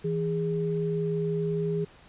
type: tone pair together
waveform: sine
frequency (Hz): 163.15 / 411.1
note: E3 / G#4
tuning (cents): -18 / -18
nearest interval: octave + major third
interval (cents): 1600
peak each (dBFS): -28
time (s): 0.04-1.85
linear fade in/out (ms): 10
effects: pink hiss -54 dBFS RMS until 2.08 s + resampled to 8000 Hz